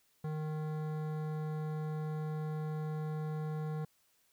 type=tone with hard clipping; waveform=sine; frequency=154.4 Hz; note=D#3; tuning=13 cents flat; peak=-37 dBFS; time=0.24-3.85 s; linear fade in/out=5 ms; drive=15 dB; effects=white hiss -72 dBFS RMS until 4.32 s